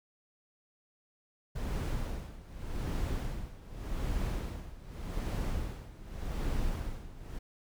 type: noise with tremolo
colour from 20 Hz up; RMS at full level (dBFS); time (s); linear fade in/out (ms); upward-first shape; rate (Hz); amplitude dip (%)
brown; -32; 1.55-7.39; 10; sine; 0.85; 85
effects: none